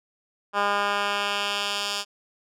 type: tone with band-pass filter sweep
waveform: 10% pulse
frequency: 202.9 Hz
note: G#3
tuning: 40 cents flat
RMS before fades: -26 dBFS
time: 0.53-2.05 s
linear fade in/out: 50 ms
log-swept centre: 1300 to 4700 Hz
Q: 1.2
effects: none